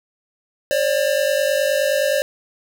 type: tone pair together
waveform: square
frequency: 541.4 / 591 Hz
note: C#5 / D5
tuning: -41 / +11 cents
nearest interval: major second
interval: 152 cents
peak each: -20 dBFS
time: 0.71-2.22 s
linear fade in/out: 0 ms
effects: none